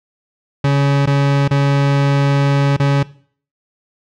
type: tone with dropouts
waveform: 40% pulse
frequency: 140.4 Hz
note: C#3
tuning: 22 cents sharp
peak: -10 dBFS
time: 0.64-3.03 s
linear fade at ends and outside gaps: 5 ms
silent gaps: 1.059-1.072 / 1.479-1.509 / 2.766-2.798 s
effects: noise-tail reverb RT60 0.5 s tail -19 dB re dry + low-pass 4000 Hz 12 dB/octave